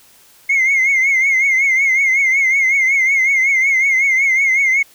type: tone with vibrato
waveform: sine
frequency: 2135 Hz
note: C7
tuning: 34 cents sharp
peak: -9 dBFS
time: 0.49-4.83 s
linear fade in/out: 10 ms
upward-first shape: triangle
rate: 5.4 Hz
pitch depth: 89 cents each way
effects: tanh soft clip ceiling -9 dBFS + white hiss -48 dBFS RMS until 4.94 s